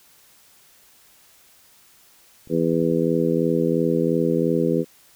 clicks, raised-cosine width 3 ms, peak -33 dBFS, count 5, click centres 2.474 / 2.53 / 2.736 / 2.824 / 2.919 s
harmonic tone, 82.9 Hz, E2, 10 cents sharp, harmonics 2 / 3 / 4 / 5 / 6, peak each -24 / -24 / -24 / -24 / -24 dBFS, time 2.49-4.85 s, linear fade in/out 50 ms
effects white hiss -54 dBFS RMS until 5.15 s

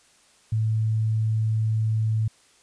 sine tone, 110 Hz, A2, in tune, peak -20 dBFS, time 0.52-2.28 s, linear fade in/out 5 ms, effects white hiss -58 dBFS RMS until 2.62 s + resampled to 22050 Hz

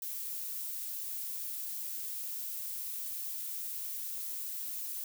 violet noise, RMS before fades -39 dBFS, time 0.02-5.04 s, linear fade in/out 2 ms, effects none

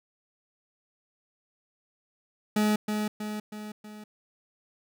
40% pulse tone with echo, 211.8 Hz, G#3, 34 cents sharp, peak -21 dBFS, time 2.56-2.76 s, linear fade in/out 5 ms, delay 320 ms, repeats 4, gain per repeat -5 dB, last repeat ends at 4.04 s, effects none

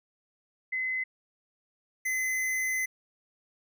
sine / square tone pair in turn, 2039 / 2039 Hz, C7 / C7, -45 / -45 cents, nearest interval unison, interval 0 cents, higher neither, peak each -28 dBFS, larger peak neither, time 0.72-1.04 / 2.05-2.86 s, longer second, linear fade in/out 10 ms, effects none

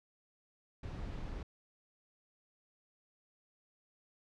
brown noise, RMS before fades -42 dBFS, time 0.83-1.43 s, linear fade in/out 5 ms, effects low-pass 5000 Hz 12 dB/octave

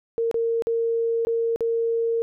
sine tone with dropouts, 460.1 Hz, A#4, 23 cents flat, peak -20 dBFS, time 0.18-2.22 s, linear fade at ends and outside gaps 0 ms, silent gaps 0.313-0.343 / 0.622-0.67 / 1.25-1.27 / 1.56-1.607 s, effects none

